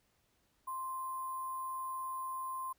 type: tone with sample-and-hold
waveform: sine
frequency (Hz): 1046.5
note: C6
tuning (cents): 0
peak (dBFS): -37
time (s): 0.67-2.73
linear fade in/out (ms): 10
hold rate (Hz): 11025
effects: pink hiss -75 dBFS RMS until 2.78 s